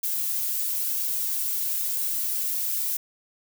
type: noise with flanger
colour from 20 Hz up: violet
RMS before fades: -27 dBFS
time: 0.03-2.97 s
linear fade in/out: 5 ms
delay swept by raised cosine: 1.8 to 2.8 ms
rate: 1 Hz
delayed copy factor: +0.5
effects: none